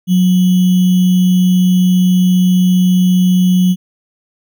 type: tone with sample-and-hold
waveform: sine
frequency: 182.4 Hz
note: F#3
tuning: 24 cents flat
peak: -7 dBFS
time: 0.07-3.76 s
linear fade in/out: 50 ms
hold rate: 3150 Hz
effects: none